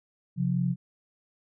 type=tone pair together; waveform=sine; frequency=134.3 / 177.22 Hz; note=C3 / F3; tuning=+46 / +26 cents; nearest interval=perfect fourth; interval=480 cents; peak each=-27 / -26 dBFS; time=0.36-0.76 s; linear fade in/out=50 ms; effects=none